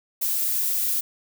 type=noise; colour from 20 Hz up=violet; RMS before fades=-24 dBFS; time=0.21-1.01 s; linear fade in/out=10 ms; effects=none